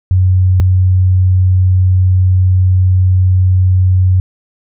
sine tone pair in turn, 92.5 / 92.5 Hz, F#2 / F#2, 0 / 0 cents, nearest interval unison, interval 0 cents, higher neither, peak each -6 dBFS, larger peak neither, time 0.11-0.6 / 0.6-4.2 s, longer second, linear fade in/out 0 ms, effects none

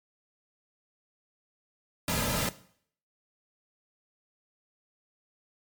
pink noise with comb filter, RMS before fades -29 dBFS, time 2.08-2.49 s, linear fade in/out 2 ms, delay 2.7 ms, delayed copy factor -0.7, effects noise-tail reverb RT60 0.6 s tail -17 dB re dry + MP3 96 kbps

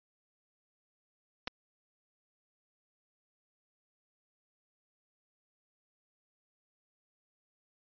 clicks, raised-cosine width 0.2 ms, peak -18 dBFS, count 2, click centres 1.474 / 1.478 s, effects resampled to 11025 Hz

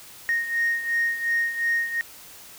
sine beating tone pair, 1858 / 1860.8 Hz, A#6 / A#6, -6 / -4 cents, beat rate 2.8 Hz, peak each -22 / -27 dBFS, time 0.29-2.01 s, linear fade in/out 0 ms, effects tanh soft clip ceiling -16 dBFS + white hiss -45 dBFS RMS until 2.58 s

